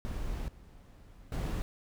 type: noise with level steps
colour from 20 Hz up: brown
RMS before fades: -37 / -53 / -33 dBFS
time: 0.05-1.62 s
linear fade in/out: 0 ms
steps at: 0.48 / 1.32 s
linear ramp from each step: 2 ms
effects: none